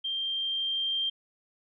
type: tone with level ramp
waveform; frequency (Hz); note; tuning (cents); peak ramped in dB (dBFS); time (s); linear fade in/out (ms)
sine; 3173; G7; +20; -29 to -26; 0.04-1.1; 10
effects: none